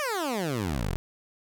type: exponential sweep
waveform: 15% pulse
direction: down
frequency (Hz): 622.3 to 37.69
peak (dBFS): -21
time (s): 0-0.96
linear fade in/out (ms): 0
effects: none